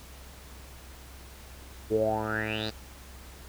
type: tone with low-pass filter sweep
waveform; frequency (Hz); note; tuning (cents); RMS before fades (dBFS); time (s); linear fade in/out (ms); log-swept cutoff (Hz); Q
10% pulse; 108.5; A2; -24; -29; 1.9-2.71; 20; 380 to 4700; 9.8
effects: added 65 Hz sine -47 dBFS peak until 3.48 s + pink hiss -50 dBFS RMS until 3.48 s